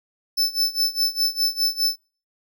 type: tone with tremolo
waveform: 45% pulse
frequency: 5274 Hz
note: E8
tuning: in tune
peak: -17 dBFS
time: 0.37-1.96 s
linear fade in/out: 10 ms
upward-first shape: sine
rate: 4.9 Hz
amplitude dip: 90%
effects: noise-tail reverb RT60 0.4 s tail -25 dB re dry